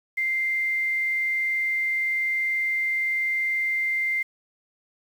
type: tone with quantisation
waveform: sine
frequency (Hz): 2093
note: C7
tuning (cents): 0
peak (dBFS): -22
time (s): 0.17-4.23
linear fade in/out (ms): 10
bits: 8
effects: none